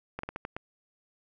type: slowing click train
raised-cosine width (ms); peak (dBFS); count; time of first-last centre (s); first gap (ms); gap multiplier
0.5; -20; 6; 0.19-0.565; 44; 1.27
effects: none